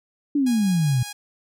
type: exponential sweep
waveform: sine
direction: down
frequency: 297.4 to 119.3 Hz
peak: -17 dBFS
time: 0.35-1.03 s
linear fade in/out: 5 ms
type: tone with tremolo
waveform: 5% pulse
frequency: 824 Hz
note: G#5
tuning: 14 cents flat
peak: -20 dBFS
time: 0.46-1.13 s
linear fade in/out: 10 ms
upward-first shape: triangle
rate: 5.2 Hz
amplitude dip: 30%
effects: none